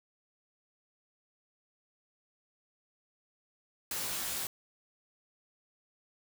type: noise with comb filter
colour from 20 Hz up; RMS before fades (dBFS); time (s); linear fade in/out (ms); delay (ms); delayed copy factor
white; -36; 3.91-4.47; 2; 17; +0.85
effects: none